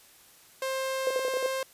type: tone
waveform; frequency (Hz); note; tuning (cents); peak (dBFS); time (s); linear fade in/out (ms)
sawtooth; 529; C5; +19; -25; 0.62-1.63; 2
type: tone bursts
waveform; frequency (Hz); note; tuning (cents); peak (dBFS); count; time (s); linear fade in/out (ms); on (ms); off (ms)
sine; 515; C5; -28; -23; 5; 1.07-1.462; 2; 36; 53
effects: white hiss -56 dBFS RMS until 1.73 s + resampled to 32000 Hz